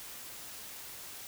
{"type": "silence", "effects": ["white hiss -46 dBFS RMS until 1.27 s"]}